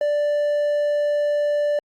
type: tone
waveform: triangle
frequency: 587.3 Hz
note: D5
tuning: in tune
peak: -16 dBFS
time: 0.01-1.79 s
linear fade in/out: 2 ms
effects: Opus 48 kbps